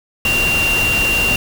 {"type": "tone in noise", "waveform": "sine", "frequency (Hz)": 2768, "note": "F7", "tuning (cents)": -16, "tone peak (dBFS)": -14, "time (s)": [0.25, 1.36], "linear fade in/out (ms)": 2, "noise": "pink", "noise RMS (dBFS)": -21, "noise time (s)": [0.25, 1.36], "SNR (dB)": 4, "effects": []}